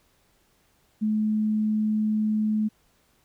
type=tone; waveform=sine; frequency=214.7 Hz; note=A3; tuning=42 cents flat; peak=-21 dBFS; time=1.01-2.69 s; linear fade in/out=20 ms; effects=pink hiss -65 dBFS RMS until 3.24 s